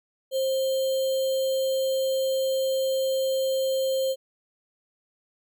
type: tone with sample-and-hold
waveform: sine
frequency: 530 Hz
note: C5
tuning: 22 cents sharp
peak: -22 dBFS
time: 0.31-4.16 s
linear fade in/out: 50 ms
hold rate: 3675 Hz
effects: none